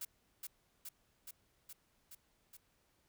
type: noise with echo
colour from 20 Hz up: blue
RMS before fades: -43 dBFS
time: 0.01-0.05 s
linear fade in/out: 5 ms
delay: 420 ms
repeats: 6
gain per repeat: -2 dB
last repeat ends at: 2.57 s
effects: pink hiss -75 dBFS RMS until 3.08 s

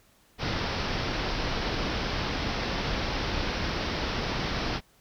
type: low-pass noise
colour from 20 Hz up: pink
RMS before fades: -30 dBFS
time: 0.38-4.81 s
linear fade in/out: 50 ms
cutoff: 5600 Hz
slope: 96 dB/octave
effects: pink hiss -62 dBFS RMS until 5 s

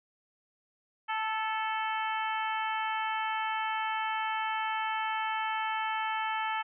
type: harmonic tone with a mistuned harmonic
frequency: 440 Hz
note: A4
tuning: in tune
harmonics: 2 / 3 / 4 / 5 / 6 / 7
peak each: -32 / -36 / -38 / -40 / -42 / -43 dBFS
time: 1.08-6.63 s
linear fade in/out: 20 ms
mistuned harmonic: 4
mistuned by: -22 cents
effects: none

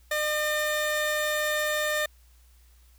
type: tone pair together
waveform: 35% pulse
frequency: 605 / 1813 Hz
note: D#5 / A#6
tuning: -49 / -49 cents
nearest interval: octave + perfect fifth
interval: 1900 cents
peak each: -26 dBFS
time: 0.11-2.06 s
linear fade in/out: 5 ms
effects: added 60 Hz sine -54 dBFS peak until 2.98 s + white hiss -64 dBFS RMS until 2.98 s

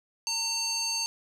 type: tone with band-pass filter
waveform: square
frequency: 908 Hz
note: A#5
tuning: 46 cents flat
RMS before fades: -30 dBFS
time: 0.27-1.06 s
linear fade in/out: 0 ms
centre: 5400 Hz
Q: 5.7
effects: none

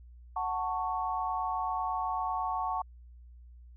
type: chord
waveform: sine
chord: F# minor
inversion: none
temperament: just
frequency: 740 / 888 / 1110 Hz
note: F#5 / A5 / C#6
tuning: 0 / +16 / +2 cents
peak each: -34 dBFS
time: 0.36-2.82 s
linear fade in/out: 5 ms
effects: added 60 Hz sine -49 dBFS peak until 3.76 s

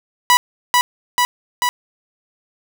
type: tone with echo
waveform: sawtooth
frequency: 982 Hz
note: B5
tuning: 10 cents flat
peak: -5 dBFS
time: 0.3-0.37 s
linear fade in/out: 0 ms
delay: 440 ms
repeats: 3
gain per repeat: -2 dB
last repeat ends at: 1.69 s
effects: none

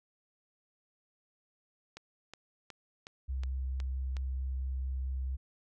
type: click train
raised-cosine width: 0.2 ms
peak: -28 dBFS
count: 7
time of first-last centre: 1.97-4.168 s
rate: 2.73 Hz
type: tone with vibrato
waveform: sine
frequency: 65.41 Hz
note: C2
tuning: in tune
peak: -32 dBFS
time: 3.28-5.37 s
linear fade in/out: 20 ms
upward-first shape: triangle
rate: 4.5 Hz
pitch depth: 10 cents each way
effects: none

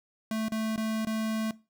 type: tone with dropouts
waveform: square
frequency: 220 Hz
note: A3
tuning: in tune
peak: -29 dBFS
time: 0.31-1.51 s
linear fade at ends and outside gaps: 2 ms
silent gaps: 0.484-0.52 / 0.761-0.777 / 1.05-1.07 s
effects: noise-tail reverb RT60 0.3 s tail -20 dB re dry

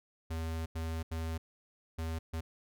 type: tone bursts at uneven times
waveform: square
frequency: 81.2 Hz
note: E2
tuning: 26 cents flat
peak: -35 dBFS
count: 5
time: 0.3-0.66 / 0.75-1.03 / 1.11-1.38 / 1.98-2.19 / 2.33-2.41 s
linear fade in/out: 10 ms
effects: none

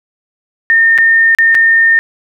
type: tone with dropouts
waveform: sine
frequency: 1821 Hz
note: A#6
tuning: 41 cents flat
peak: -5 dBFS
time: 0.7-1.99 s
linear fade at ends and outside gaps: 0 ms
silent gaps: 0.978-0.985 / 1.349-1.386 / 1.546-1.551 s
effects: none

